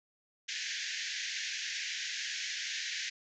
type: band-pass noise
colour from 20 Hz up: pink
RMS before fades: -38 dBFS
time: 0.48-3.1 s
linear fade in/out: 10 ms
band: 1600 to 6900 Hz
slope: 96 dB/octave
effects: none